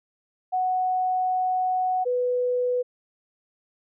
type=tone pair in turn; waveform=sine; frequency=740 / 495.3 Hz; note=F#5 / B4; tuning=0 / +5 cents; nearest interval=perfect fifth; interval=695 cents; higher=first; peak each=-21 dBFS; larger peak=neither; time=0.52-2.05 / 2.05-2.83 s; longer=first; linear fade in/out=20 ms; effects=none